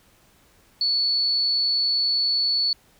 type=tone; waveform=sine; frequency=4435 Hz; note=C#8; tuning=in tune; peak=-19 dBFS; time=0.81-2.73 s; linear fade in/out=2 ms; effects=pink hiss -58 dBFS RMS until 2.99 s

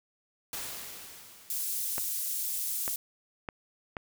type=noise with exponential decay; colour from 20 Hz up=white; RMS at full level=-36 dBFS; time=0.53-2.56 s; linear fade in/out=2 ms; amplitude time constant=440 ms
type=high-pass noise; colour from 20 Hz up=pink; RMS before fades=-33 dBFS; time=1.5-2.96 s; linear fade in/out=2 ms; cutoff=10000 Hz; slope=12 dB/octave
type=clicks; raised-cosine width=0.5 ms; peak=-20 dBFS; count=4; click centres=1.981 / 2.879 / 3.488 / 3.968 s
effects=none

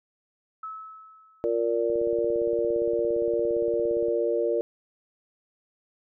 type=tone with exponential decay; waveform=sine; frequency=1298 Hz; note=E6; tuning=27 cents flat; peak=-32 dBFS; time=0.63-1.83 s; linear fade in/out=5 ms; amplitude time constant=260 ms
type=chord; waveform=sine; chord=Bb major; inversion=second; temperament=just; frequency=349.6 / 466.2 / 582.7 Hz; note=F4 / Bb4 / D5; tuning=+2 / 0 / -14 cents; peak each=-28 / -25 / -28 dBFS; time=1.44-4.61 s; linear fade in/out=0 ms
type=click train; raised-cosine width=2 ms; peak=-30 dBFS; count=39; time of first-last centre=1.9-4.084 s; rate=17.4 Hz
effects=none

